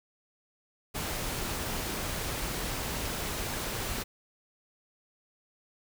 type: noise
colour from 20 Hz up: pink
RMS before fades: -34 dBFS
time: 0.94-4.04 s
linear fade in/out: 20 ms
effects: none